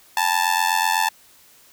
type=tone with amplitude modulation; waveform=sawtooth; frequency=880 Hz; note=A5; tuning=in tune; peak=-10 dBFS; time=0.17-1.09 s; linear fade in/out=2 ms; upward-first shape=sine; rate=88 Hz; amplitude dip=90%; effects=white hiss -52 dBFS RMS until 1.72 s